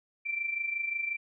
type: tone with amplitude modulation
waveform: sine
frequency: 2349 Hz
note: D7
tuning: in tune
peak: -27 dBFS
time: 0.25-1.17 s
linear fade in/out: 20 ms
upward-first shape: sine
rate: 25.6 Hz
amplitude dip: 65%
effects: none